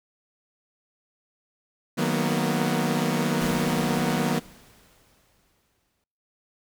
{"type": "chord", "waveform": "sawtooth", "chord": "B major seventh", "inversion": "first", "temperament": "equal with one note detuned", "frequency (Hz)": [155.56, 185, 229.9, 246.9], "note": ["D#3", "F#3", "A#3", "B3"], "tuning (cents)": [0, 0, -24, 0], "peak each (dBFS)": -24, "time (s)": [1.97, 4.4], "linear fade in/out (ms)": 20}
{"type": "noise with exponential decay", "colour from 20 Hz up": "pink", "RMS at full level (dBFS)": -35, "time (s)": [3.41, 6.04], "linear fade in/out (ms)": 2, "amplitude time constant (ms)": 570}
{"effects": ["noise-tail reverb RT60 1.0 s tail -24 dB re dry"]}